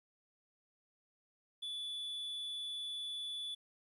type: tone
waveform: triangle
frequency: 3455 Hz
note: A7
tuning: 32 cents flat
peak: -38 dBFS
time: 1.62-3.55 s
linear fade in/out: 10 ms
effects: resampled to 32000 Hz + 12-bit